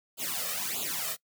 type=noise with flanger; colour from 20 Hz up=white; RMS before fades=-33 dBFS; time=0.17-1.17 s; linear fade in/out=50 ms; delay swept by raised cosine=0.26 to 1.66 ms; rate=1.6 Hz; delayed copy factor=+0.95; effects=noise-tail reverb RT60 0.1 s tail -22 dB re dry + high-pass 150 Hz 12 dB/octave